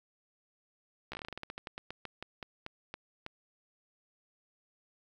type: slowing click train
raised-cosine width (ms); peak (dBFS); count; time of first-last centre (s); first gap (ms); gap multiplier
0.3; -24; 22; 1.12-3.264; 14; 1.17
effects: 10-bit